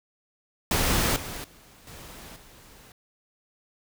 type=noise with level steps; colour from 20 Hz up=pink; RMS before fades=-24 / -36 / -53 / -44 / -51 dBFS; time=0.71-2.92 s; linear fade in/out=2 ms; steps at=1.16 / 1.44 / 1.87 / 2.36 s; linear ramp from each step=2 ms; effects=none